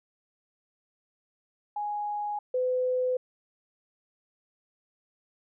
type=tone pair in turn; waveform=sine; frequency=830.6 / 506 Hz; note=G#5 / B4; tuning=0 / +42 cents; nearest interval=major sixth; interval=858 cents; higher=first; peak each=-29 / -24 dBFS; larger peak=second; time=1.76-2.39 / 2.54-3.17 s; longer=neither; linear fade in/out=5 ms; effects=none